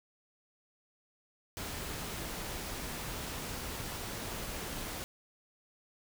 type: noise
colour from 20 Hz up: pink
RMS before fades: -40 dBFS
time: 1.57-5.04 s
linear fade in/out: 0 ms
effects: none